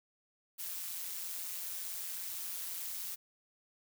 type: noise with amplitude modulation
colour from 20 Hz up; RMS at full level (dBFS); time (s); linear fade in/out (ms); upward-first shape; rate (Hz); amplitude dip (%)
blue; -38; 0.58-3.16; 20; sine; 178; 65
effects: none